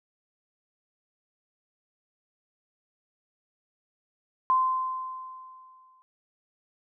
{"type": "tone with exponential decay", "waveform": "sine", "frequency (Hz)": 1036, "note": "C6", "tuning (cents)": -17, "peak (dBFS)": -18, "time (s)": [4.5, 6.02], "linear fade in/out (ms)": 0, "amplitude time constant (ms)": 330, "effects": []}